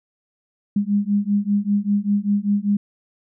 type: beating tone pair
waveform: sine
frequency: 201.2 / 206.3 Hz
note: G3 / G#3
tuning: +45 / -11 cents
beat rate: 5.1 Hz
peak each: -20 / -20 dBFS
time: 0.76-2.77 s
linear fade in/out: 5 ms
effects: none